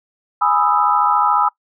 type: chord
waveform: sine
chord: E major seventh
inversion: first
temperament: equal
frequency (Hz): 830.6 / 987.8 / 1244.5 / 1318.5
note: G#5 / B5 / D#6 / E6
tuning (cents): 0 / 0 / 0 / 0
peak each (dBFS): -18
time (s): 0.41-1.49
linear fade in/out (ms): 10
effects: noise-tail reverb RT60 0.1 s tail -22 dB re dry